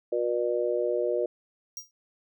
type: harmonic tone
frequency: 120.5 Hz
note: B2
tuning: 42 cents flat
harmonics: 3 / 4 / 5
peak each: -29 / -28 / -29 dBFS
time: 0.12-1.26 s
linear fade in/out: 5 ms
type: tone with exponential decay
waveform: 45% pulse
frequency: 5700 Hz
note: F8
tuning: 34 cents sharp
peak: -32 dBFS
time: 1.77-1.91 s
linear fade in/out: 1 ms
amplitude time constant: 29 ms
effects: none